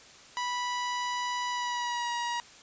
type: tone with pitch glide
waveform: sawtooth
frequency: 983 to 953.9 Hz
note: B5 to A#5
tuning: -8 to +40 cents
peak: -26 dBFS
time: 0.37-2.4 s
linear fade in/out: 0 ms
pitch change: -52 cents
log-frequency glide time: 1.5-2.12 s
effects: white hiss -52 dBFS RMS until 2.62 s + resampled to 16000 Hz